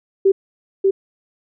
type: tone with echo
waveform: sine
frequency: 388.6 Hz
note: G4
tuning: 15 cents flat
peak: -9 dBFS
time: 0.25-0.32 s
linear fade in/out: 10 ms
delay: 590 ms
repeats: 1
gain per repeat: -2 dB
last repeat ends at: 0.91 s
effects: none